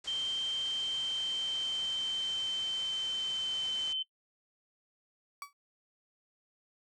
white low-pass noise, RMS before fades -49 dBFS, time 0.04-3.93 s, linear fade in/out 5 ms, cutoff 8000 Hz, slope 48 dB/octave
sine tone with pitch glide, 3136 to 3075 Hz, G7 to G7, 0 to -34 cents, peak -31 dBFS, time 0.07-4.03 s, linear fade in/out 10 ms, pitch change -34 cents, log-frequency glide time 0.5-3.87 s
35% pulse tone with exponential decay, 1141 Hz, C#6, 50 cents sharp, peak -34 dBFS, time 5.42-5.53 s, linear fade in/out 1 ms, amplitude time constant 23 ms
effects noise-tail reverb RT60 0.1 s tail -21 dB re dry

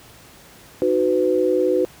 sine chord, B major, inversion first, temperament equal with one note detuned, 311.1 / 370 / 501.9 Hz, D#4 / F#4 / B4, 0 / 0 / +28 cents, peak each -23 / -19 / -19 dBFS, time 0.82-1.85 s, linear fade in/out 0 ms, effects pink hiss -46 dBFS RMS until 2 s + high-pass 60 Hz 12 dB/octave

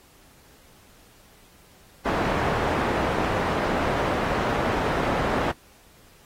white low-pass noise, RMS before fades -25 dBFS, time 2.05-5.52 s, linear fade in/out 10 ms, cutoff 1000 Hz, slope 12 dB/octave, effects pink hiss -55 dBFS RMS until 6.25 s + AAC 48 kbps

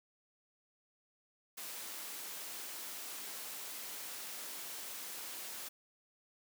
white high-pass noise, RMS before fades -45 dBFS, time 1.57-5.69 s, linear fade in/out 10 ms, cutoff 250 Hz, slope 12 dB/octave, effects none

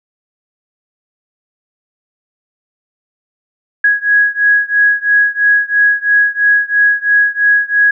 sine beating tone pair, 1661.2 / 1664.2 Hz, G#6 / G#6, 0 / +3 cents, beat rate 3 Hz, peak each -11 / -12 dBFS, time 3.84-7.91 s, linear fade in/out 5 ms, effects none

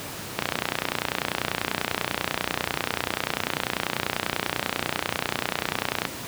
click train, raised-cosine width 0.3 ms, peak -6 dBFS, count 172, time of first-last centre 0.39-6.052 s, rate 30.2 Hz, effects pink hiss -35 dBFS RMS until 6.27 s + high-pass 100 Hz 12 dB/octave

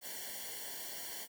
white noise with comb filter, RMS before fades -44 dBFS, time 0.01-1.28 s, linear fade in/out 50 ms, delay 0.79 ms, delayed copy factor -1, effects none

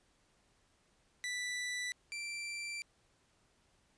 sawtooth tone pair in turn, 1975.5 / 2349 Hz, B6 / D7, 0 / 0 cents, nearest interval minor third, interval 300 cents, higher second, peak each -33 / -36 dBFS, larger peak first, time 1.24-1.92 / 2.12-2.82 s, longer second, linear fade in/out 0 ms, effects pink hiss -72 dBFS RMS until 3.97 s + resampled to 22050 Hz

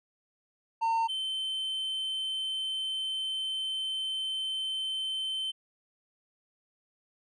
triangle tone pair in turn, 909 / 3085 Hz, A#5 / G7, -44 / -28 cents, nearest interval octave + major sixth, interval 2116 cents, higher second, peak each -23 / -29 dBFS, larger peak first, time 0.81-1.08 / 1.08-5.52 s, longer second, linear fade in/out 20 ms, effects resampled to 22050 Hz

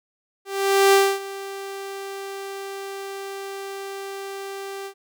sawtooth tone with ADSR envelope, 392.6 Hz, G4, 3 cents sharp, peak -8 dBFS, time 0.45-4.94 s, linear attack 480 ms, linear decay 260 ms, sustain -19 dB, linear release 80 ms, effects none

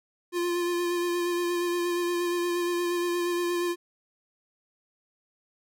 square tone with vibrato, 349.2 Hz, F4, in tune, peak -26 dBFS, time 0.32-3.76 s, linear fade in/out 50 ms, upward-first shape sine, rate 8.5 Hz, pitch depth 19 cents each way, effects none

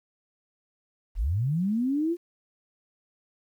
sine linear sweep, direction up, 34.65 to 353.7 Hz, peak -23 dBFS, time 1.15-2.17 s, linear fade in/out 50 ms, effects 10-bit

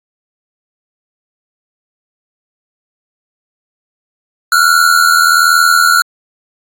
square tone pair together, 1366 / 1447.2 Hz, F6 / F#6, -39 / -39 cents, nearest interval minor second, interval 100 cents, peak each -10 dBFS, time 4.52-6.02 s, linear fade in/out 2 ms, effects AAC 64 kbps

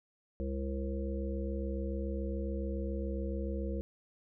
harmonic tone with a mistuned harmonic, 67.1 Hz, C2, 44 cents sharp, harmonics 1 / 3 / 5 / 7 / 8, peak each -35 / -40 / -42 / -43 / -44 dBFS, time 0.4-3.81 s, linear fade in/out 0 ms, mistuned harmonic 1, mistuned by +18 cents, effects none

